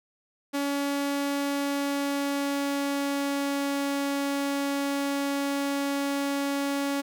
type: tone with pitch glide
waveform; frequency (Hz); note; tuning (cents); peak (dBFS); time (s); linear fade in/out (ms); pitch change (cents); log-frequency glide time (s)
sawtooth; 282.2 to 280.3; C#4 to C#4; +31 to +19; -22; 0.53-7.02; 20; -12; 1.41-3.86
effects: none